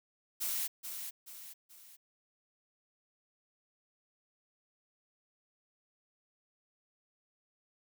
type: noise with echo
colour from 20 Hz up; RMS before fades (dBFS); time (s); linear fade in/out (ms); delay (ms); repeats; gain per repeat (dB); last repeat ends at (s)
blue; -35; 0.4-0.68; 20; 430; 3; -7; 1.97
effects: none